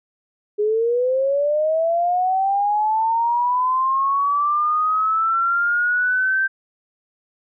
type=linear sweep; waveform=sine; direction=up; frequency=411.2 to 1568 Hz; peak=-16 dBFS; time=0.58-6.48 s; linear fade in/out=20 ms; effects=none